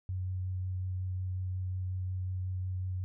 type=tone with vibrato; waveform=sine; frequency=92.5 Hz; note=F#2; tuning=in tune; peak=-32 dBFS; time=0.09-3.04 s; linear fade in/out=0 ms; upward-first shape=sine; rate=5.5 Hz; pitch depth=10 cents each way; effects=none